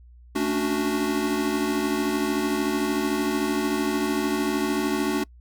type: chord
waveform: square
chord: D major seventh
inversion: second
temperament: equal with one note detuned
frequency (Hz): 220 / 280.4 / 293.7 / 370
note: A3 / C#4 / D4 / F#4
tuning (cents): 0 / +20 / 0 / 0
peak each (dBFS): -30 / -31 / -27 / -28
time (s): 0.35-5.24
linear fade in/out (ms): 10
effects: noise-tail reverb RT60 0.1 s tail -26 dB re dry + added 60 Hz sine -46 dBFS peak until 5.4 s